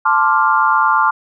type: chord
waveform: sine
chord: D minor seventh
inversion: second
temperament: equal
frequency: 880 / 1046.5 / 1174.7 / 1396.9 Hz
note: A5 / C6 / D6 / F6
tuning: 0 / 0 / 0 / 0 cents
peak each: -16 dBFS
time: 0.05-1.11 s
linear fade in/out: 10 ms
effects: none